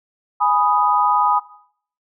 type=chord; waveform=sine; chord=G# minor; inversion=none; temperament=equal; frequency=830.6 / 987.8 / 1244.5 Hz; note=G#5 / B5 / D#6; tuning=0 / 0 / 0 cents; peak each=-18 dBFS; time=0.4-1.4 s; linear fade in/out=20 ms; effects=noise-tail reverb RT60 0.6 s tail -17 dB re dry